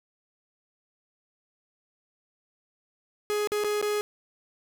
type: tone with dropouts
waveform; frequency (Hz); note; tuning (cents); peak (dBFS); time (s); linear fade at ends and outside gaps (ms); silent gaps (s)
45% pulse; 417.8; G#4; +10; -25; 3.3-4.01; 0; 3.473-3.519 / 3.638-3.645 / 3.814-3.826
effects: none